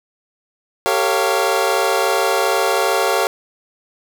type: chord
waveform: 25% pulse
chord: G half-diminished seventh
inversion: none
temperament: equal with one note detuned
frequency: 392 / 454.7 / 554.4 / 698.5 Hz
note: G4 / Bb4 / Db5 / F5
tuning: 0 / -43 / 0 / 0 cents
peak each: -17 dBFS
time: 0.86-3.27 s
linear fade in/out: 0 ms
effects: none